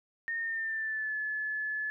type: tone with pitch glide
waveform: sine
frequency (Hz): 1835 to 1722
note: A#6 to A6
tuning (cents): -28 to -38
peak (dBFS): -31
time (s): 0.28-1.9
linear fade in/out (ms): 0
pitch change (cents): -110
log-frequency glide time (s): 0.39-1.16
effects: none